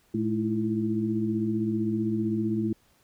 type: tone cluster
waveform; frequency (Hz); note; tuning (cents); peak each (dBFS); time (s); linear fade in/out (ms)
sine; 112.1 / 215.3 / 318.7 / 334.2; A2 / A3 / D#4 / E4; +33 / -37 / +42 / +24; -33 / -27 / -36 / -29; 0.14-2.73; 5
effects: pink hiss -64 dBFS RMS until 3.03 s